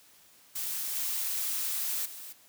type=noise with level steps; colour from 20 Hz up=blue; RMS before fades=-34 / -32 / -44 dBFS; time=0.55-2.33 s; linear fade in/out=10 ms; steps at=0.95 / 2.05 s; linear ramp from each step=10 ms; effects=white hiss -59 dBFS RMS until 2.48 s + high-pass 60 Hz 12 dB/octave